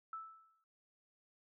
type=tone with exponential decay; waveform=sine; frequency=1315 Hz; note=E6; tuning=5 cents flat; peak=-40 dBFS; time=0.13-0.64 s; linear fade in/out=2 ms; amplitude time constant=110 ms; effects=none